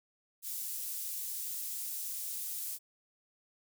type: high-pass noise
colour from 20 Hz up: pink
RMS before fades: -39 dBFS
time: 0.42-2.79 s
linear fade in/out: 50 ms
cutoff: 10000 Hz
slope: 12 dB/octave
effects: none